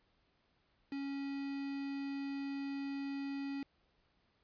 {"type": "tone with quantisation", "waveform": "triangle", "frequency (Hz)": 277.2, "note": "C#4", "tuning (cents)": 0, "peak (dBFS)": -36, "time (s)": [0.92, 3.63], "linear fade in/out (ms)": 2, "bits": 8, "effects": ["pink hiss -75 dBFS RMS until 4.43 s", "resampled to 11025 Hz"]}